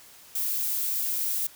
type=noise; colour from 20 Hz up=violet; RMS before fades=-28 dBFS; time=0.35-1.47 s; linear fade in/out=5 ms; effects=white hiss -51 dBFS RMS until 1.55 s

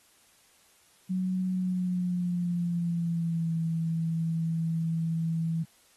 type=tone with pitch glide; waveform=sine; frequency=185 to 163.87 Hz; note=F#3 to E3; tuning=0 to -10 cents; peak=-26 dBFS; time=1.09-5.64 s; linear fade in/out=20 ms; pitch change=-210 cents; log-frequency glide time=1.51-3.56 s; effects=white hiss -62 dBFS RMS until 5.96 s + AAC 32 kbps

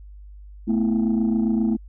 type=chord; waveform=sine; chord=A suspended second; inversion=none; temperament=just; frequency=220 / 247.5 / 330 Hz; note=A3 / B3 / E4; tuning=0 / +4 / +2 cents; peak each=-18 / -23 / -24 dBFS; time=0.67-1.77 s; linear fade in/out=20 ms; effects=tanh soft clip ceiling -14 dBFS + added 50 Hz sine -39 dBFS peak until 1.88 s

